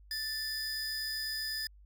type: tone pair together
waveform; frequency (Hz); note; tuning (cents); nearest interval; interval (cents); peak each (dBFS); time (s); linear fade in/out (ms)
45% pulse; 1762 / 4984; A6 / D#8; +2 / +2; octave + tritone; 1800; -39 / -35; 0.11-1.67; 2
effects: added 50 Hz sine -54 dBFS peak until 1.85 s